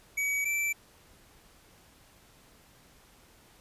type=tone pair in turn; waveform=square; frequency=2270 / 2330 Hz; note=C#7 / D7; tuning=+41 / -14 cents; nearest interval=unison; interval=45 cents; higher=second; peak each=-28 dBFS; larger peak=neither; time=0.17-0.45 / 0.45-0.73 s; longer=neither; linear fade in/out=10 ms; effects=pink hiss -59 dBFS RMS until 3.6 s + resampled to 32000 Hz